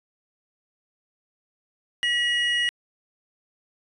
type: tone pair together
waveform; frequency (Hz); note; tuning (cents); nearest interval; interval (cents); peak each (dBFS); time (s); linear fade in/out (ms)
triangle; 1929 / 2890; B6 / F#7; -41 / -41; perfect fifth; 700; -22; 2.03-2.69; 0
effects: resampled to 24000 Hz